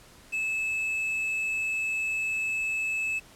triangle tone with quantisation, 2610 Hz, E7, 18 cents flat, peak -25 dBFS, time 0.32-3.2 s, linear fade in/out 20 ms, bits 8, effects pink hiss -53 dBFS RMS until 3.35 s + low-pass 12000 Hz 12 dB/octave

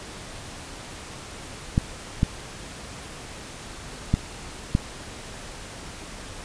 clicks, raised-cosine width 5 ms, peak -6 dBFS, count 4, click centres 1.779 / 2.231 / 4.14 / 4.751 s, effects pink hiss -39 dBFS RMS until 6.44 s + resampled to 22050 Hz

